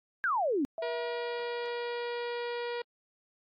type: exponential sweep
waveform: sine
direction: down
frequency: 1661.2 to 256.1 Hz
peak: -26 dBFS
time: 0.24-0.65 s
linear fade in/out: 0 ms
type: tone with exponential decay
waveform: sine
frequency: 657 Hz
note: E5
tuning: 6 cents flat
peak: -33 dBFS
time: 0.78-2.76 s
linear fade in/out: 1 ms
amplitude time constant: 430 ms
type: harmonic tone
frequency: 478.3 Hz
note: A#4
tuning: 44 cents sharp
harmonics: 1 / 2 / 3 / 4 / 5 / 6 / 7 / 8 / 9 / 10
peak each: -34 / -41 / -46 / -45 / -47 / -52 / -51 / -54 / -54 / -55 dBFS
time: 0.82-2.82 s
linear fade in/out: 5 ms
effects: AAC 48 kbps